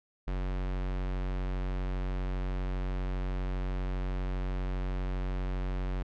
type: tone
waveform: square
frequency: 46.25 Hz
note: F#1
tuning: in tune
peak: -31 dBFS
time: 0.27-6.03 s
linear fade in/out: 10 ms
effects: low-pass 3000 Hz 12 dB/octave